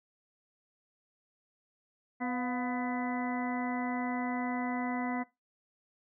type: harmonic tone with a mistuned harmonic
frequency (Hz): 250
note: B3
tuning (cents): +21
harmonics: 1 / 2 / 3 / 4 / 5 / 6 / 7 / 8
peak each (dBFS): -33 / -45 / -38 / -42 / -48 / -48 / -51 / -41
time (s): 2.2-5.24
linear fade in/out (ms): 20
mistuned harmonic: 3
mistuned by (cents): -65
effects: noise-tail reverb RT60 0.2 s tail -19 dB re dry